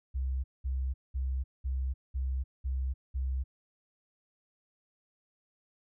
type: tone bursts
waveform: sine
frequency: 65.4 Hz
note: C2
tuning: in tune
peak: -29 dBFS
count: 7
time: 0.14-3.44 s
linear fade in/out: 20 ms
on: 300 ms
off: 200 ms
effects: none